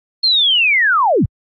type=linear sweep; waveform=sine; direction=down; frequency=4297 to 58.5 Hz; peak=-10 dBFS; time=0.23-1.26 s; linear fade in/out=10 ms; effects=AAC 64 kbps